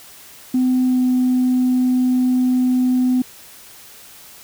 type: tone with pitch glide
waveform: sine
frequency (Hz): 254.5 to 252.7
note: C4 to B3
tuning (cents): -48 to +40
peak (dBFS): -12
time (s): 0.54-3.22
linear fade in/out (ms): 5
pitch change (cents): -12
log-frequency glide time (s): 0.87-0.99
effects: tanh soft clip ceiling -10 dBFS + white hiss -42 dBFS RMS until 4.43 s